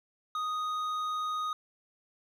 triangle tone with hard clipping, 1244.5 Hz, D#6, in tune, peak -32 dBFS, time 0.35-1.53 s, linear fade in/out 2 ms, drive 10 dB, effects none

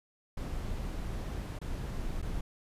brown noise with dropouts, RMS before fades -36 dBFS, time 0.37-2.41 s, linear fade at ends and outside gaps 5 ms, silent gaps 1.589-1.614 / 2.217-2.225 s, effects resampled to 32000 Hz

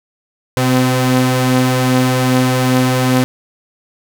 sawtooth tone pair together, 127.1 / 256.7 Hz, C3 / C4, -50 / -33 cents, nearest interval octave, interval 1217 cents, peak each -10 dBFS, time 0.57-3.24 s, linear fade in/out 0 ms, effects none

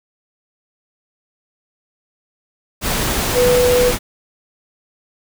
sine tone in noise, 493.9 Hz, B4, in tune, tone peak -11 dBFS, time 3.33-3.93 s, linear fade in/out 50 ms, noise pink, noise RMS -19 dBFS, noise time 2.81-3.99 s, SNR +5 dB, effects none

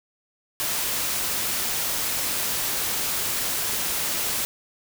white noise, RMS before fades -26 dBFS, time 0.6-4.45 s, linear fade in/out 0 ms, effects none

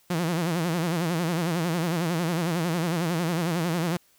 sawtooth tone with vibrato, 168.9 Hz, E3, 42 cents sharp, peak -20 dBFS, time 0.1-3.97 s, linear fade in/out 5 ms, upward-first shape sine, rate 11 Hz, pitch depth 120 cents each way, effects white hiss -62 dBFS RMS until 4.18 s

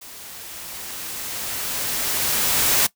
white noise with level ramp, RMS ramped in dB -40 to -17 dBFS, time 0.01-2.87 s, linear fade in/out 10 ms, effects noise-tail reverb RT60 0.1 s tail -19 dB re dry

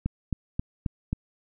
click train, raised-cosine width 5 ms, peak -14 dBFS, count 5, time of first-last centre 0.06-1.13 s, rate 3.74 Hz, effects none

